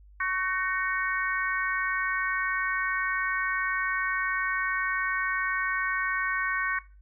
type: harmonic tone with a mistuned harmonic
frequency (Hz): 370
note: F#4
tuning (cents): 0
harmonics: 3 / 4 / 5 / 6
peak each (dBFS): -31 / -30 / -31 / -35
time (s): 0.2-6.79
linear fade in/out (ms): 5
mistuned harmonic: 4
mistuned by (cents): +43
effects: noise-tail reverb RT60 0.3 s tail -17 dB re dry + added 50 Hz sine -50 dBFS peak until 7.01 s